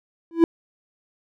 triangle tone with exponential growth, 332.3 Hz, E4, 14 cents sharp, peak -5 dBFS, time 0.31-0.44 s, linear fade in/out 1 ms, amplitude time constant 28 ms, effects none

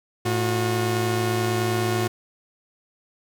sawtooth tone pair together, 110.72 / 361.4 Hz, A2 / F#4, +11 / -41 cents, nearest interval octave + minor sixth, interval 2048 cents, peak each -20 dBFS, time 0.25-2.08 s, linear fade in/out 10 ms, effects none

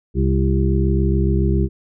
harmonic tone with a mistuned harmonic, 67.2 Hz, C2, 47 cents sharp, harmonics 1 / 2 / 3 / 5 / 6, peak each -17 / -20 / -22 / -24 / -25 dBFS, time 0.14-1.69 s, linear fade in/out 50 ms, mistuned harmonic 6, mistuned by -35 cents, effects none

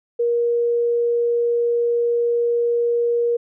sine tone, 473.3 Hz, A#4, 26 cents sharp, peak -16 dBFS, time 0.19-3.37 s, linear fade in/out 10 ms, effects none

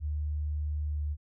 sine tone with pitch glide, 75 to 74.27 Hz, D2 to D2, +37 to +20 cents, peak -29 dBFS, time 0-1.17 s, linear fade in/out 50 ms, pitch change -17 cents, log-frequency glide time 0.86-0.99 s, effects none

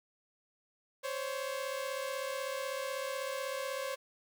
sawtooth tone pair together, 523.9 / 560 Hz, C5 / C#5, +2 / +18 cents, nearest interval minor second, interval 116 cents, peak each -34 / -35 dBFS, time 1.03-3.96 s, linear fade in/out 20 ms, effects 11-bit

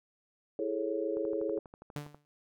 sine chord, A major seventh, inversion second, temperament just, 330 / 412.5 / 440 / 550 Hz, E4 / G#4 / A4 / C#5, +2 / -12 / 0 / -14 cents, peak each -36 dBFS, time 0.59-1.59 s, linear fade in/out 2 ms
click train, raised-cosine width 1 ms, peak -35 dBFS, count 13, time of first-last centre 1.17-2.146 s, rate 12.3 Hz
sawtooth tone with exponential decay, 146.83 Hz, D3, in tune, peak -30 dBFS, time 1.96-2.25 s, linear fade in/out 0 ms, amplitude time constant 61 ms
effects none

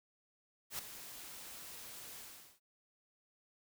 white noise with ADSR envelope, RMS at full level -39 dBFS, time 0.7-2.6 s, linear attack 88 ms, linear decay 6 ms, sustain -11 dB, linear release 420 ms, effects none

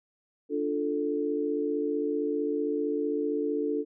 sine chord, D minor, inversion none, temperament equal, 293.7 / 349.2 / 440 Hz, D4 / F4 / A4, 0 / 0 / 0 cents, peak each -30 / -34 / -29 dBFS, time 0.49-3.85 s, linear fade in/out 50 ms, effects none

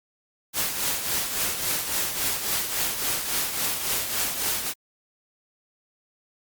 white noise with tremolo, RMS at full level -24 dBFS, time 0.53-4.74 s, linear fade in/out 50 ms, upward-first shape triangle, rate 3.6 Hz, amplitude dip 60%, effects Opus 48 kbps

